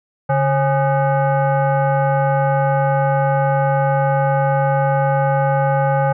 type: tone with frequency modulation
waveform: sine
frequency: 142.2 Hz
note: C#3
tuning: 45 cents sharp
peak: -13 dBFS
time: 0.29-6.13 s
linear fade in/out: 10 ms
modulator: 685 Hz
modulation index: 1.3
effects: none